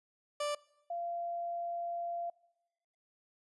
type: tone pair in turn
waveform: 30% pulse / sine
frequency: 587.3 / 688.8 Hz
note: D5 / F5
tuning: 0 / -24 cents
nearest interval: minor third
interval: 276 cents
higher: second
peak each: -30 / -35 dBFS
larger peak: first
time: 0.4-0.55 / 0.9-2.3 s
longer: second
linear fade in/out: 5 ms
effects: noise-tail reverb RT60 1.0 s tail -23 dB re dry + resampled to 24000 Hz